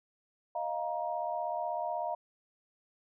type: chord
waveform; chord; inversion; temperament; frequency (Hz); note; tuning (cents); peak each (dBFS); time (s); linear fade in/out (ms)
sine; Eb suspended second; none; equal with one note detuned; 622.3 / 698.5 / 942.6; Eb5 / F5 / Bb5; 0 / 0 / +19; -37 / -35 / -37; 0.55-2.15; 5
effects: none